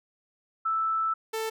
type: tone pair in turn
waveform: sine / sawtooth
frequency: 1318.5 / 443.1 Hz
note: E6 / A4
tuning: 0 / +12 cents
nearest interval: octave + perfect fifth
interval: 1888 cents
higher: first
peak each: -24 / -25 dBFS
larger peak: first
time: 0.65-1.14 / 1.33-1.5 s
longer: first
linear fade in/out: 10 ms
effects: none